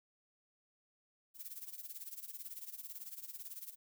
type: noise with tremolo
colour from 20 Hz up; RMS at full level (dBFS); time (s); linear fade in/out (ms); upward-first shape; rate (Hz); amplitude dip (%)
violet; -45; 1.34-3.76; 50; sine; 18; 80
effects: none